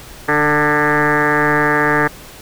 sine tone with frequency modulation, 1042 Hz, C6, 7 cents flat, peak -11 dBFS, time 0.28-2.08 s, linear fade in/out 10 ms, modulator 149 Hz, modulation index 5.7, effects pink hiss -37 dBFS RMS until 2.41 s

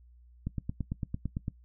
click train, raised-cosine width 5 ms, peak -20 dBFS, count 10, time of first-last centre 0.47-1.481 s, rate 8.9 Hz, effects noise-tail reverb RT60 0.1 s tail -19 dB re dry + added 60 Hz sine -54 dBFS peak until 1.64 s

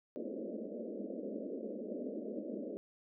pink band-pass noise, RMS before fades -42 dBFS, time 0.16-2.77 s, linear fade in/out 0 ms, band 200 to 610 Hz, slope 96 dB/octave, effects none

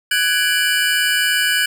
square tone cluster, 1499 / 1662 / 2349 / 2962 Hz, F#6 / G#6 / D7 / F#7, +22 / +1 / 0 / +1 cents, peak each -21 / -20 / -26 / -20 dBFS, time 0.11-1.66 s, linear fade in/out 5 ms, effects none

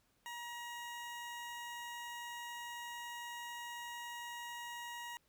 20% pulse tone, 951 Hz, A#5, 34 cents sharp, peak -39 dBFS, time 0.26-5.17 s, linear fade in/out 0 ms, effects pink hiss -75 dBFS RMS until 5.28 s

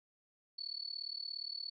sine tone with amplitude modulation, 4435 Hz, C#8, in tune, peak -36 dBFS, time 0.58-1.7 s, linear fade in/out 10 ms, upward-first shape sine, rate 37.2 Hz, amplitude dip 95%, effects none

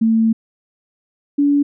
sine tone pair in turn, 224.1 / 286.4 Hz, A3 / D4, +32 / -43 cents, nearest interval major third, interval 425 cents, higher second, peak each -11 dBFS, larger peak neither, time 0.01-0.33 / 1.38-1.63 s, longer first, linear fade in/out 10 ms, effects none

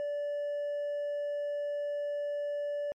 sine tone with hard clipping, 581 Hz, D5, 19 cents flat, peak -32 dBFS, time 0-2.92 s, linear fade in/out 0 ms, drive 2 dB, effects MP3 96 kbps

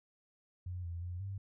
sine tone with pitch steps, 89.9 / 85.5 / 88.7 / 97.8 Hz, F#2 / F2 / F2 / G2, -49 / -36 / +27 / -4 cents, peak -38 dBFS, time 0.66-1.38 s, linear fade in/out 5 ms, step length 180 ms, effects none

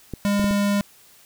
clicks, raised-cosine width 3 ms, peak -16 dBFS, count 4, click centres 0.137 / 0.396 / 0.443 / 0.51 s
square tone, 202.6 Hz, G#3, 43 cents flat, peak -19 dBFS, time 0.25-0.81 s, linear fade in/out 0 ms
effects white hiss -52 dBFS RMS until 1.25 s

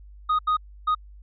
triangle tone bursts at uneven times, 1244.5 Hz, D#6, in tune, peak -17 dBFS, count 3, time 0.29-0.39 / 0.47-0.57 / 0.87-0.95 s, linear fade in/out 10 ms, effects added 50 Hz sine -43 dBFS peak until 1.22 s + resampled to 11025 Hz

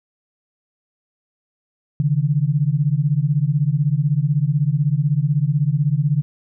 sine beating tone pair, 138.5 / 154.5 Hz, C#3 / D#3, -1 / -12 cents, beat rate 16 Hz, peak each -18 dBFS, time 2-6.22 s, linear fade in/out 0 ms, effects none

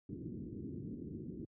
white low-pass noise, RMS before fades -44 dBFS, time 0.09-1.45 s, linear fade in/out 2 ms, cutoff 360 Hz, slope 48 dB/octave, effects high-pass 80 Hz 12 dB/octave

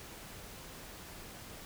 silence, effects pink hiss -49 dBFS RMS until 1.65 s

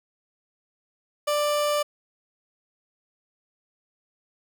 30% pulse tone, 590 Hz, D5, 8 cents sharp, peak -19 dBFS, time 1.27-1.83 s, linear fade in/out 10 ms, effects none

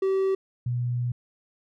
triangle / sine tone pair in turn, 384.5 / 122.02 Hz, G4 / B2, -33 / -20 cents, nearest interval octave + minor sixth, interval 1987 cents, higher first, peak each -19 / -24 dBFS, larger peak first, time 0.02-0.35 / 0.66-1.12 s, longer second, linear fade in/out 5 ms, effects none

